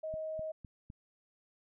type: tone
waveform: sine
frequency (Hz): 630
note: D#5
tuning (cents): +21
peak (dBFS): -36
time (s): 0.03-0.52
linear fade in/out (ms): 10
type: click train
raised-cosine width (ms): 5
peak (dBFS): -35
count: 4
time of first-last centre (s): 0.14-0.901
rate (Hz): 3.94
effects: none